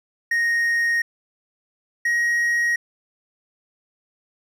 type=tone pair in turn; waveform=triangle; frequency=1864.7 / 1888.5 Hz; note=A#6 / A#6; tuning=0 / +22 cents; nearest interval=unison; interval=22 cents; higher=second; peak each=-16 dBFS; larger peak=neither; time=0.31-1.02 / 2.05-2.76 s; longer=neither; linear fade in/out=5 ms; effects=none